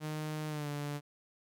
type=tone with pitch glide; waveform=sawtooth; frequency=153.7 to 145.58 Hz; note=D#3 to D3; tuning=-21 to -15 cents; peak=-32 dBFS; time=0-1.01 s; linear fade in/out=50 ms; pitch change=-94 cents; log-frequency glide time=0.48-0.69 s; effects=none